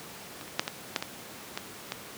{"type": "clicks", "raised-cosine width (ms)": 0.2, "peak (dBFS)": [-24, -27, -6, -13, -8, -14, -14, -14], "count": 8, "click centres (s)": [0.412, 0.479, 0.595, 0.679, 0.962, 1.025, 1.575, 1.921], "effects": ["pink hiss -44 dBFS RMS until 2.17 s", "high-pass 150 Hz 12 dB/octave"]}